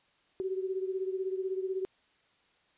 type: beating tone pair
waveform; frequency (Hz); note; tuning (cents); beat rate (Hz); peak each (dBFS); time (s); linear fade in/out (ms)
sine; 375.7 / 391.7; F#4 / G4; +26 / -1; 16; -32 / -37; 0.4-1.85; 0
effects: white hiss -68 dBFS RMS until 2.77 s + resampled to 8000 Hz